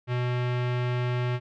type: tone with low-pass filter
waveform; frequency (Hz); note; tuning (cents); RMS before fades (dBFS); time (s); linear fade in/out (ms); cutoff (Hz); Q
square; 123.47; B2; 0; -27; 0.07-1.4; 50; 2700; 1.4
effects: none